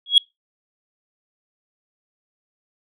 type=tone with exponential growth; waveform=sine; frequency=3322 Hz; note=G#7; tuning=in tune; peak=-3 dBFS; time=0.06-0.18 s; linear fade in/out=2 ms; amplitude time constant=24 ms; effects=noise-tail reverb RT60 0.2 s tail -26 dB re dry + tanh soft clip ceiling -4 dBFS